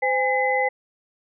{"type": "tone cluster", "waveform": "sine", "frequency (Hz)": [515, 818, 2027], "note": ["C5", "G#5", "B6"], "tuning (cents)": [-28, -26, 45], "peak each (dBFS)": -23, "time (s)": [0.02, 0.69], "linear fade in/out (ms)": 10, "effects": []}